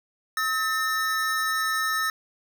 square tone pair together, 1284.9 / 1801 Hz, E6 / A6, -45 / +40 cents, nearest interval tritone, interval 585 cents, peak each -27 dBFS, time 0.37-2.1 s, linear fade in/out 2 ms, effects none

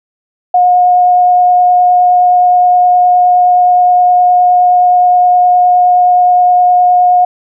sine tone with vibrato, 720 Hz, F#5, 47 cents flat, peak -4 dBFS, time 0.54-7.25 s, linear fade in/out 5 ms, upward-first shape triangle, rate 9.6 Hz, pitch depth 8 cents each way, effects none

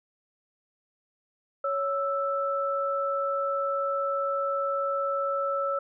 sine tone pair together, 556.1 / 1321 Hz, C#5 / E6, +5 / +3 cents, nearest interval octave + minor third, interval 1498 cents, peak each -28 / -28 dBFS, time 1.64-5.79 s, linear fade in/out 5 ms, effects none

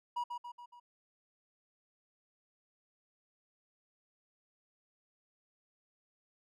triangle tone with echo, 964 Hz, B5, 42 cents flat, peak -31 dBFS, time 0.16-0.24 s, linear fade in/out 10 ms, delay 140 ms, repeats 4, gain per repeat -5 dB, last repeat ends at 0.8 s, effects none

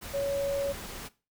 sine tone in noise, 559 Hz, C#5, 14 cents sharp, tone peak -27 dBFS, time 0.13-0.73 s, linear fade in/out 20 ms, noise pink, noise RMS -41 dBFS, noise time 0.01-1.09 s, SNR +11 dB, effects noise-tail reverb RT60 0.3 s tail -18 dB re dry

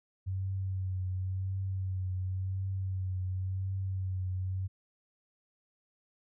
sine tone with vibrato, 94.2 Hz, F#2, 32 cents sharp, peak -31 dBFS, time 0.26-4.68 s, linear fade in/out 20 ms, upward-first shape triangle, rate 0.93 Hz, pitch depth 36 cents each way, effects none

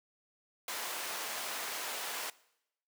pink high-pass noise, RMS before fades -39 dBFS, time 0.68-2.3 s, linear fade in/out 2 ms, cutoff 680 Hz, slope 12 dB/octave, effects noise-tail reverb RT60 0.8 s tail -21 dB re dry

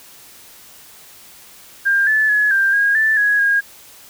sine tone with pitch steps, 1600 / 1738 / 1695 / 1585 / 1634 / 1761 / 1666 / 1630 Hz, G6 / A6 / G#6 / G6 / G#6 / A6 / G#6 / G#6, +35 / -22 / +35 / +19 / -29 / +1 / +5 / -33 cents, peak -12 dBFS, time 1.85-3.61 s, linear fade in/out 20 ms, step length 220 ms, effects white hiss -43 dBFS RMS until 4.09 s

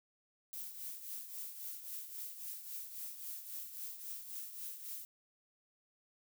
violet noise with tremolo, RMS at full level -43 dBFS, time 0.53-5.05 s, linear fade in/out 0 ms, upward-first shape triangle, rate 3.7 Hz, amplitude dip 65%, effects none

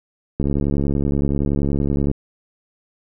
click train, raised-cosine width 3 ms, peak -8 dBFS, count 122, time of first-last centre 0.4-2.114 s, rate 70.6 Hz, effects none

